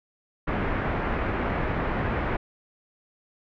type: low-pass noise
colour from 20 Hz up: pink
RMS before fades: -27 dBFS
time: 0.47-2.37 s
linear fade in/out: 10 ms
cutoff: 2100 Hz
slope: 24 dB/octave
effects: none